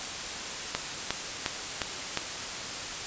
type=click train; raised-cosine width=0.2 ms; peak=-9 dBFS; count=5; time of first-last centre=0.75-2.173 s; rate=2.81 Hz; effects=white hiss -35 dBFS RMS until 3.06 s + resampled to 16000 Hz